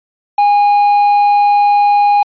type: tone with quantisation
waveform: triangle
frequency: 820 Hz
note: G#5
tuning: 22 cents flat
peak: -5 dBFS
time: 0.38-2.23 s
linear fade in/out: 5 ms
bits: 5
effects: resampled to 11025 Hz